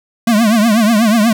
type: tone with vibrato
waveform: square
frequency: 220.7 Hz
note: A3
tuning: 5 cents sharp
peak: -9 dBFS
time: 0.27-1.33 s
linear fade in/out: 5 ms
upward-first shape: triangle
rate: 8.2 Hz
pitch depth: 160 cents each way
effects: none